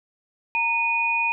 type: tone pair together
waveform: sine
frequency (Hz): 924 / 2475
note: A#5 / D#7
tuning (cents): -16 / -10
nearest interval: octave + perfect fourth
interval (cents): 1706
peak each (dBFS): -25 / -21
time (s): 0.55-1.32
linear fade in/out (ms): 0
effects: none